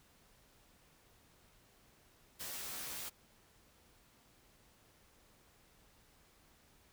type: noise with comb filter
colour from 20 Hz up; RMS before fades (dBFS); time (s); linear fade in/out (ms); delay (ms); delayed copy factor
white; -44; 2.39-3.1; 20; 15; +1
effects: pink hiss -67 dBFS RMS until 6.92 s